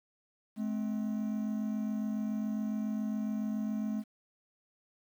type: tone pair together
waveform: triangle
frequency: 213.4 / 260.6 Hz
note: G#3 / C4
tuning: +47 / -7 cents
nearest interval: minor third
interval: 346 cents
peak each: -30 / -37 dBFS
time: 0.56-4.04 s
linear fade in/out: 50 ms
effects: 10-bit